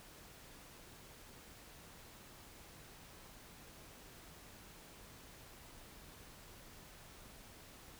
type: silence
effects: pink hiss -57 dBFS RMS until 7.99 s